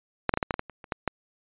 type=clicks; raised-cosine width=0.5 ms; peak=-6 / -6 / -9 / -10 / -8 / -13 / -13 / -26 / -28 / -12 / -10 dBFS; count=11; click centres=0.293 / 0.339 / 0.374 / 0.428 / 0.508 / 0.541 / 0.594 / 0.697 / 0.842 / 0.922 / 1.077 s; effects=resampled to 8000 Hz